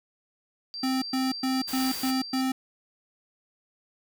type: tone with tremolo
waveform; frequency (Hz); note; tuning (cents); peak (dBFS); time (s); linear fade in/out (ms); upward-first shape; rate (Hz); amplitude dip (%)
sine; 4699; D8; 0; -33; 0.74-2.41; 0; sine; 3.7; 35
type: tone bursts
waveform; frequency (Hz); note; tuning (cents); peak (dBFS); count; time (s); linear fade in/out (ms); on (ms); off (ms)
square; 261.6; C4; 0; -25; 6; 0.83-2.52; 5; 190; 110
type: noise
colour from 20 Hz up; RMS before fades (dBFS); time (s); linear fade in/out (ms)
white; -36; 1.67-2.12; 20
effects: none